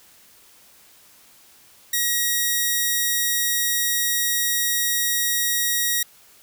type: tone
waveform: 5% pulse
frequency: 1900 Hz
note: A#6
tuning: 33 cents sharp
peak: -9 dBFS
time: 1.93-6.03 s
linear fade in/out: 5 ms
effects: white hiss -52 dBFS RMS until 6.42 s